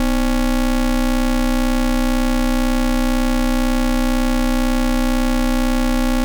square ring-modulated tone, 140 Hz, C#3, 18 cents sharp, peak -12 dBFS, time 0-6.24 s, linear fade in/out 0 ms, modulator 109 Hz, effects none

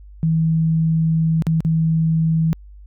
sine tone with dropouts, 161.4 Hz, E3, 36 cents flat, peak -14 dBFS, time 0.23-2.53 s, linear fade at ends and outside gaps 0 ms, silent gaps 1.422-1.468 / 1.605-1.649 s, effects added 50 Hz sine -38 dBFS peak until 2.86 s

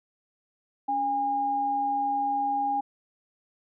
sine tone pair together, 281.1 / 814 Hz, C#4 / G#5, +24 / -35 cents, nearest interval octave + tritone, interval 1841 cents, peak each -36 / -24 dBFS, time 0.88-2.81 s, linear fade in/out 10 ms, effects none

